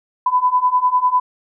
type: beating tone pair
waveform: sine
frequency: 995 / 1005 Hz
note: B5 / B5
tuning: +13 / +30 cents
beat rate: 10 Hz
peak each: -17 / -15 dBFS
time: 0.26-1.2 s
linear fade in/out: 5 ms
effects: none